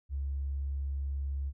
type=tone with tanh clipping; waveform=triangle; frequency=69.3 Hz; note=C#2; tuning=in tune; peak=-31 dBFS; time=0.09-1.53 s; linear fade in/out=50 ms; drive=4 dB; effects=none